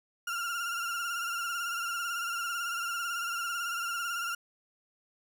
35% pulse tone with vibrato, 1391 Hz, F6, 7 cents flat, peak -30 dBFS, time 0.27-4.35 s, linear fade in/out 5 ms, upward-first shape triangle, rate 18 Hz, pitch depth 60 cents each way, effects none

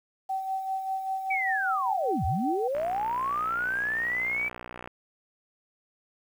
sine tone with tremolo, 767 Hz, G5, 38 cents flat, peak -26 dBFS, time 0.29-2.68 s, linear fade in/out 10 ms, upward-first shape sine, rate 5.1 Hz, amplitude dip 50%
sine linear two-way sweep, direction down then up, 2327 to 67 to 2327 Hz, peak -26 dBFS, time 1.3-4.49 s, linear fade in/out 10 ms, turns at 2.25 s
click train, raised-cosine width 0.5 ms, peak -24 dBFS, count 130, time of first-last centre 2.75-4.875 s, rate 60.7 Hz
effects 9-bit

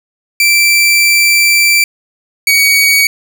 sawtooth tone pair in turn, 2340 / 2253 Hz, D7 / C#7, -7 / +28 cents, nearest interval minor second, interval 65 cents, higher first, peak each -3 dBFS, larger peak neither, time 0.4-1.84 / 2.47-3.07 s, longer first, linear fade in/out 2 ms, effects none

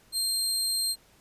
25% pulse tone, 4186 Hz, C8, in tune, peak -21 dBFS, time 0.12-0.96 s, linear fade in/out 50 ms, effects pink hiss -60 dBFS RMS until 1.2 s + resampled to 32000 Hz

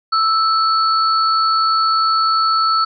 sine tone pair together, 1318.5 / 4426 Hz, E6 / C#8, 0 / -3 cents, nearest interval octave + major sixth, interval 2097 cents, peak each -13 / -20 dBFS, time 0.12-2.85 s, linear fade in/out 10 ms, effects none

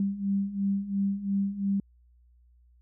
sine beating tone pair, 196 / 198.9 Hz, G3 / G3, 0 / +25 cents, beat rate 2.9 Hz, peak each -31 / -27 dBFS, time 0-1.8 s, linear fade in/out 2 ms, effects added 60 Hz sine -57 dBFS peak until 2.81 s

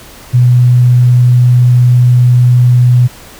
sine tone, 123.47 Hz, B2, in tune, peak -3 dBFS, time 0.33-3.08 s, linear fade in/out 20 ms, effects pink hiss -34 dBFS RMS until 3.39 s

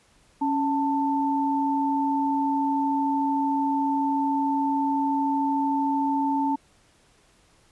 sine tone pair together, 277.4 / 886.8 Hz, C#4 / A5, +1 / +13 cents, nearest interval octave + minor sixth, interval 2012 cents, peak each -24 dBFS, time 0.41-6.56 s, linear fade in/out 10 ms, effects pink hiss -60 dBFS RMS until 7.71 s + resampled to 24000 Hz

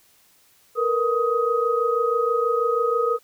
sine tone cluster, 456.5 / 482.7 / 1256 Hz, A#4 / B4 / D#6, -36 / -40 / +16 cents, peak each -23 dBFS, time 0.75-3.19 s, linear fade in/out 50 ms, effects white hiss -58 dBFS RMS until 3.23 s

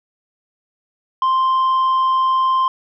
sine tone with tanh clipping, 1046.5 Hz, C6, in tune, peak -14 dBFS, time 1.22-2.68 s, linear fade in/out 2 ms, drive 3 dB, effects none

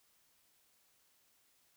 silence, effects white hiss -72 dBFS RMS until 1.76 s

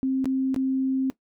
sine tone with dropouts, 264.3 Hz, C4, 18 cents sharp, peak -21 dBFS, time 0.03-1.1 s, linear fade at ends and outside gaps 0 ms, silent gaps 0.244-0.256 / 0.544-0.562 s, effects noise-tail reverb RT60 0.1 s tail -17 dB re dry

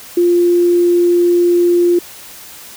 sine tone, 349.2 Hz, F4, in tune, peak -8 dBFS, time 0.17-1.99 s, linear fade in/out 5 ms, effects white hiss -35 dBFS RMS until 2.76 s

